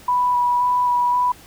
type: tone with vibrato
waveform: sine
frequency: 982 Hz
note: B5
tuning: 10 cents flat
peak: -15 dBFS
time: 0.08-1.32 s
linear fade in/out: 5 ms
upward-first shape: square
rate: 1.9 Hz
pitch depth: 11 cents each way
effects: pink hiss -45 dBFS RMS until 1.46 s